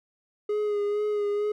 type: tone with vibrato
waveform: triangle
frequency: 415.3 Hz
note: G#4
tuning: in tune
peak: -22 dBFS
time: 0.49-1.52 s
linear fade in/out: 5 ms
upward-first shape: sine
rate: 2.2 Hz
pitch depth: 26 cents each way
effects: none